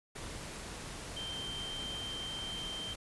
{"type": "tone in noise", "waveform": "sine", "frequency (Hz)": 3136, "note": "G7", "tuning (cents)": 0, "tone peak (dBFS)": -39, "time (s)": [1.16, 2.94], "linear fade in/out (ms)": 10, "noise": "pink", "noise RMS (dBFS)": -44, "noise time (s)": [0.15, 2.96], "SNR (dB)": 2, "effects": ["resampled to 24000 Hz"]}